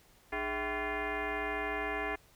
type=tone with frequency modulation; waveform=sine; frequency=659.3 Hz; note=E5; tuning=in tune; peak=-32 dBFS; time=0.32-2.16 s; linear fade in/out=10 ms; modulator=358 Hz; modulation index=4.6; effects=pink hiss -63 dBFS RMS until 2.35 s